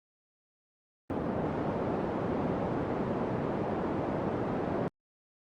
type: band-pass noise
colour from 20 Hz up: pink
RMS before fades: -32 dBFS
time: 1.1-4.88 s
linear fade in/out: 0 ms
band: 160 to 740 Hz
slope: 12 dB/octave
effects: Opus 32 kbps